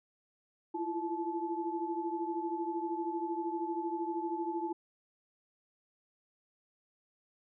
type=tone cluster; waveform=sine; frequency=332.5 / 345.3 / 867 Hz; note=E4 / F4 / A5; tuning=+15 / -20 / -26 cents; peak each=-37 / -38 / -37 dBFS; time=0.74-4.73 s; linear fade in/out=10 ms; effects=none